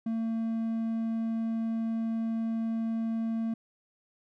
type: tone with hard clipping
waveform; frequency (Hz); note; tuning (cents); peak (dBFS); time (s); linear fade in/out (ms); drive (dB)
triangle; 226; A3; +47; -29; 0.06-3.54; 5; 6
effects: none